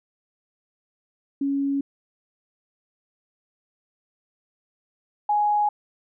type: tone pair in turn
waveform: sine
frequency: 278.1 / 833.4 Hz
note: C#4 / G#5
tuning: +6 / +6 cents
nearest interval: octave + perfect fifth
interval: 1900 cents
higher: second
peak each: -21 / -18 dBFS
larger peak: second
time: 1.41-1.81 / 5.29-5.69 s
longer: neither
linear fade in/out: 5 ms
effects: none

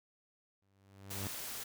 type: tone with exponential growth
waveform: sawtooth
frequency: 98 Hz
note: G2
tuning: in tune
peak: -33 dBFS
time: 0.62-1.27 s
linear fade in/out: 0 ms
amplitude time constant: 140 ms
type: noise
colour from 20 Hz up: white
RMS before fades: -43 dBFS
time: 1.1-1.64 s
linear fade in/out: 10 ms
effects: none

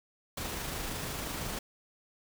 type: noise with amplitude modulation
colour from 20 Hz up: pink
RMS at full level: -36 dBFS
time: 0.37-1.59 s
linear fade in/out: 5 ms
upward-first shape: sine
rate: 25.9 Hz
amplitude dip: 25%
effects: none

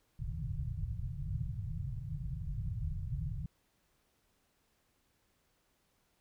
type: low-pass noise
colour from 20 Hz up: white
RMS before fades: -38 dBFS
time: 0.19-3.46 s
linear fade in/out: 5 ms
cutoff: 160 Hz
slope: 96 dB/octave
effects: pink hiss -75 dBFS RMS until 6.2 s

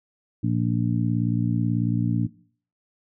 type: harmonic tone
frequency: 58.27 Hz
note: A#1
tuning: in tune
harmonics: 2 / 3 / 4 / 5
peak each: -24 / -26 / -27 / -28 dBFS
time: 0.43-2.27 s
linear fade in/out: 10 ms
effects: noise-tail reverb RT60 0.5 s tail -19 dB re dry

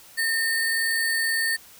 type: tone with sample-and-hold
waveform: sine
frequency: 1821 Hz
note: A#6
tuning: 41 cents flat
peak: -21 dBFS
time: 0.17-1.57 s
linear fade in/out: 20 ms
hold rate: 6300 Hz
effects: white hiss -49 dBFS RMS until 1.79 s

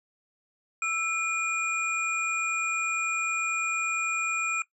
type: tone cluster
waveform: sine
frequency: 1326 / 2411 / 7440 Hz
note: E6 / D7 / A#8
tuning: +10 / +45 / -4 cents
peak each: -31 / -27 / -35 dBFS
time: 0.82-4.62 s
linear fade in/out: 2 ms
effects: noise-tail reverb RT60 0.1 s tail -18 dB re dry

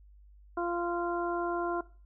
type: harmonic tone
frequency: 346.2 Hz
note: F4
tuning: 15 cents flat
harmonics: 1 / 2 / 3 / 4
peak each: -32 / -35 / -37 / -38 dBFS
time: 0.57-1.81 s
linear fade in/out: 5 ms
effects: noise-tail reverb RT60 0.4 s tail -19 dB re dry + added 50 Hz sine -53 dBFS peak until 2.05 s

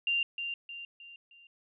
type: tone with echo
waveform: sine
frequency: 2783 Hz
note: F7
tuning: 7 cents flat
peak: -26 dBFS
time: 0.07-0.23 s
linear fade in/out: 2 ms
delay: 310 ms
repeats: 4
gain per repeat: -7 dB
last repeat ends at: 1.47 s
effects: none

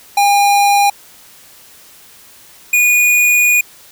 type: tone pair in turn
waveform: square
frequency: 809 / 2453 Hz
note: G#5 / D#7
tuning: -46 / -25 cents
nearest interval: octave + perfect fifth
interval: 1921 cents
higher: second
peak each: -9 dBFS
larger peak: neither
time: 0.17-0.9 / 2.73-3.61 s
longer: second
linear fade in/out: 5 ms
effects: white hiss -42 dBFS RMS until 3.91 s

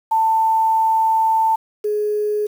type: tone pair in turn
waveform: sine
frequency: 890 / 420 Hz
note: A5 / G#4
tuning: +20 / +19 cents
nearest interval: octave + minor second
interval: 1301 cents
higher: first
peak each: -13 / -17 dBFS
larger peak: first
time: 0.11-1.56 / 1.84-2.47 s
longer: first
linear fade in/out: 10 ms
effects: 7-bit

